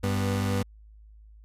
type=tone pair together; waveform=30% pulse; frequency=97.55 / 245.8 Hz; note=G2 / B3; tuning=-8 / -8 cents; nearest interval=octave + major third; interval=1600 cents; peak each=-23 / -28 dBFS; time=0.03-0.63 s; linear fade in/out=10 ms; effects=added 53 Hz sine -48 dBFS peak until 1.44 s + resampled to 32000 Hz